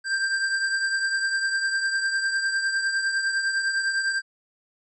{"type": "beating tone pair", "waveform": "square", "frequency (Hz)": [1579, 1588.9], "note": ["G6", "G6"], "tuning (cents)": [12, 23], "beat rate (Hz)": 9.9, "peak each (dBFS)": [-24, -32], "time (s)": [0.04, 4.22], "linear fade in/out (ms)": 50, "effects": ["resampled to 22050 Hz"]}